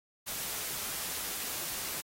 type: noise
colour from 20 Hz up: white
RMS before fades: -37 dBFS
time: 0.26-2.02 s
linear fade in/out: 20 ms
effects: AAC 48 kbps